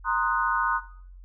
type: chord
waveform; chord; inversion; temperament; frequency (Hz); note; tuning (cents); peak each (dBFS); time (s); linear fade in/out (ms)
sine; C half-diminished seventh; third; equal; 932.3 / 1046.5 / 1244.5 / 1480; Bb5 / C6 / Eb6 / Gb6; 0 / 0 / 0 / 0; -28; 0.04-0.81; 50
effects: noise-tail reverb RT60 0.6 s tail -17 dB re dry + added 45 Hz sine -43 dBFS peak until 1.24 s